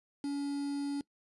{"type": "tone with quantisation", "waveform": "triangle", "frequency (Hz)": 283.3, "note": "C#4", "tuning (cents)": 38, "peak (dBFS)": -30, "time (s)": [0.24, 1.01], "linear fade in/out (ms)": 2, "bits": 8, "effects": ["noise-tail reverb RT60 0.1 s tail -21 dB re dry", "resampled to 24000 Hz"]}